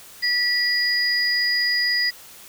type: tone pair together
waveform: sine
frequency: 1949 / 4902 Hz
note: B6 / D#8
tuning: -23 / -27 cents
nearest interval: octave + major third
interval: 1596 cents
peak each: -21 dBFS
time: 0.22-2.11 s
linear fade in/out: 20 ms
effects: white hiss -44 dBFS RMS until 2.48 s